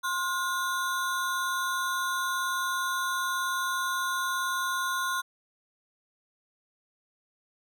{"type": "ring-modulated tone", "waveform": "square", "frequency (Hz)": 1244.5, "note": "D#6", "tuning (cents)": 0, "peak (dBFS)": -25, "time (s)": [0.03, 5.22], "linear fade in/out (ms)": 20, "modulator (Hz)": 191, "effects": []}